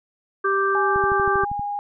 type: harmonic tone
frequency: 392 Hz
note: G4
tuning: in tune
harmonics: 1 / 3 / 4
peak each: -22 / -21 / -24 dBFS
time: 0.44-1.45 s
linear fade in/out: 10 ms
type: tone with pitch glide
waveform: sine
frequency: 830.6 to 818.2 Hz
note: G#5 to G#5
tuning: 0 to -26 cents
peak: -24 dBFS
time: 0.75-1.79 s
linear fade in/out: 0 ms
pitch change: -26 cents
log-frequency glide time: 0.95-1.29 s
type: click train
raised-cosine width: 5 ms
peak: -21 dBFS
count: 9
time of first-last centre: 0.96-1.595 s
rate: 12.6 Hz
effects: none